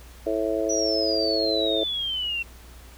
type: harmonic tone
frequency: 109.5 Hz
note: A2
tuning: 8 cents flat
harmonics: 3 / 4 / 5 / 6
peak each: -28 / -28 / -28 / -28 dBFS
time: 0.26-1.84 s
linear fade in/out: 10 ms
type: exponential sweep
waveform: sine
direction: down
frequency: 5920 to 2700 Hz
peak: -25 dBFS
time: 0.69-2.43 s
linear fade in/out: 10 ms
effects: added 60 Hz sine -45 dBFS peak until 2.97 s + pink hiss -50 dBFS RMS until 2.97 s